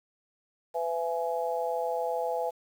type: harmonic tone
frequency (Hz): 167.5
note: E3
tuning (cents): +28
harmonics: 3 / 4 / 5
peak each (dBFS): -31 / -32 / -33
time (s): 0.74-2.51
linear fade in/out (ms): 20
effects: 9-bit